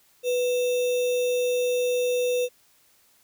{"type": "tone with sample-and-hold", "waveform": "sine", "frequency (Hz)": 493.9, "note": "B4", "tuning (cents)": 0, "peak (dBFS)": -21, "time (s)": [0.23, 2.49], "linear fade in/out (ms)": 50, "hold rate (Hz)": 3150, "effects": ["white hiss -61 dBFS RMS until 3.23 s"]}